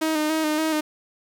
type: tone with vibrato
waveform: sawtooth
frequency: 311.1 Hz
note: D#4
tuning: in tune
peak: -17 dBFS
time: 0.01-0.81 s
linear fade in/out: 10 ms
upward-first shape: square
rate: 3.5 Hz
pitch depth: 31 cents each way
effects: 9-bit